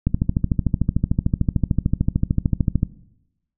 click train, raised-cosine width 5 ms, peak -5 dBFS, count 38, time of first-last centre 0.07-2.831 s, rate 13.4 Hz, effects noise-tail reverb RT60 0.9 s tail -19 dB re dry

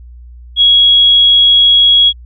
sine tone, 3322 Hz, G#7, in tune, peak -4 dBFS, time 0.56-2.13 s, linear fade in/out 50 ms, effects added 60 Hz sine -31 dBFS peak until 2.25 s

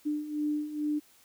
sine beating tone pair, 297.2 / 299.5 Hz, D4 / D4, +21 / +34 cents, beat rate 2.3 Hz, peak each -35 / -30 dBFS, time 0.05-1 s, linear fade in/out 20 ms, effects white hiss -61 dBFS RMS until 1.24 s

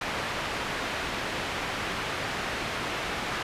white low-pass noise, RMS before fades -32 dBFS, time 0.01-3.43 s, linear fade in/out 5 ms, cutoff 2300 Hz, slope 12 dB/octave, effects resampled to 32000 Hz

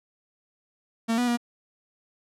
45% pulse tone with pitch steps, 227.8 / 244.7 / 238.9 Hz, A#3 / B3 / A#3, -40 / -16 / +43 cents, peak -22 dBFS, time 1.08-1.374 s, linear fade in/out 20 ms, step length 98 ms, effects low-pass 11000 Hz 12 dB/octave

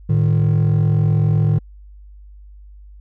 triangle tone pair together, 109.4 / 153.25 Hz, A2 / D#3, -9 / -26 cents, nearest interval tritone, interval 583 cents, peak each -12 dBFS, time 0.09-1.59 s, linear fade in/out 10 ms, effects tanh soft clip ceiling -8 dBFS + added 50 Hz sine -38 dBFS peak until 3 s

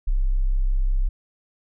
sine tone, 32.7 Hz, C1, in tune, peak -17 dBFS, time 0.07-1.09 s, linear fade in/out 10 ms, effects none

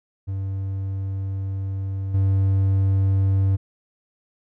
triangle tone with level steps, 96.8 Hz, G2, 21 cents flat, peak -22 / -14 dBFS, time 0.27-3.57 s, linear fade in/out 20 ms, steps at 2.14 s, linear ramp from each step 5 ms, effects none

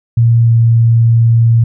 sine tone with pitch glide, 116.54 to 115.53 Hz, A#2 to A#2, 0 to -15 cents, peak -5 dBFS, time 0.17-1.64 s, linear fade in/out 5 ms, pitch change -15 cents, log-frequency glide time 0.43-0.5 s, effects none

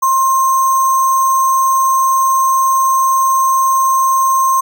sine tone with sample-and-hold, 1061 Hz, C6, 24 cents sharp, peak -9 dBFS, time 0.02-4.61 s, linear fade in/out 10 ms, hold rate 7350 Hz, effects none

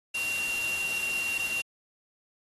sine tone in noise, 2759 Hz, F7, 22 cents flat, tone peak -28 dBFS, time 0.14-1.62 s, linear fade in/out 10 ms, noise white, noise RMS -37 dBFS, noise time 0.14-1.62 s, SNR +6 dB, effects AAC 32 kbps

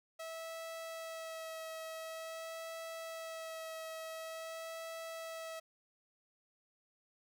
sawtooth tone with vibrato, 649 Hz, E5, 27 cents flat, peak -39 dBFS, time 0.19-5.6 s, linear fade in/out 10 ms, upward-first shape sine, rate 0.47 Hz, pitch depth 14 cents each way, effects none

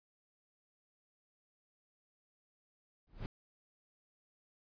brown noise with exponential growth, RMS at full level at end -34 dBFS, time 3.07-3.26 s, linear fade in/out 1 ms, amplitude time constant 40 ms, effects resampled to 11025 Hz

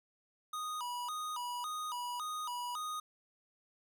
square tone with vibrato, 1099 Hz, C#6, 15 cents flat, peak -38 dBFS, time 0.53-3 s, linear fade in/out 5 ms, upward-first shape square, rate 1.8 Hz, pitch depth 210 cents each way, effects none

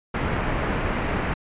pink low-pass noise, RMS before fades -25 dBFS, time 0.14-1.34 s, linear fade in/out 5 ms, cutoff 2400 Hz, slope 24 dB/octave, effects resampled to 8000 Hz

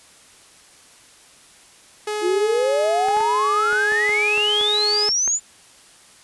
sawtooth tone with pitch glide, 422.1 to 418.7 Hz, G#4 to G#4, +28 to +14 cents, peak -19 dBFS, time 2.07-5.09 s, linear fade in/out 5 ms, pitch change -14 cents, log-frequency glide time 3.47-4.3 s
sine exponential sweep, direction up, 339.4 to 7180 Hz, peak -17 dBFS, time 2.21-5.4 s, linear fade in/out 50 ms
clicks, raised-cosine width 0.5 ms, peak -17 dBFS, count 10, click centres 3.085 / 3.169 / 3.206 / 3.728 / 3.921 / 4.093 / 4.377 / 4.612 / 5.091 / 5.277 s
effects white hiss -49 dBFS RMS until 6.23 s + resampled to 24000 Hz

